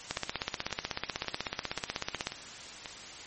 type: two click trains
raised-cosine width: 0.2 ms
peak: -13 / -21 dBFS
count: 36 / 6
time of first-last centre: 0.11-2.27 / 0.17-2.858 s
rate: 16.2 / 1.86 Hz
effects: white hiss -45 dBFS RMS until 3.26 s + MP3 32 kbps